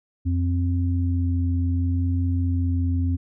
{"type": "tone pair together", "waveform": "sine", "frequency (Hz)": [87.3, 262.6], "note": ["F2", "C4"], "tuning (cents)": [0, 6], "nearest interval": "octave + perfect fifth", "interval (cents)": 1906, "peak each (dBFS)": [-20, -27], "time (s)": [0.25, 3.17], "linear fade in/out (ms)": 20, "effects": []}